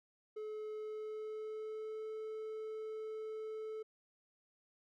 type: tone with pitch glide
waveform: triangle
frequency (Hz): 429.2 to 436.2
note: A4 to A4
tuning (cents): -43 to -15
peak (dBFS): -39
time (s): 0.36-3.83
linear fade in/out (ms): 10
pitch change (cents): +28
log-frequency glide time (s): 0.73-2.07
effects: none